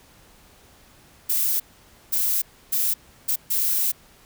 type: noise bursts at uneven times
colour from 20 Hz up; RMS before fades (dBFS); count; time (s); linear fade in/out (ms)
violet; -22; 5; 1.29-1.6 / 2.12-2.42 / 2.72-2.94 / 3.28-3.36 / 3.5-3.92; 10
effects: pink hiss -53 dBFS RMS until 4.25 s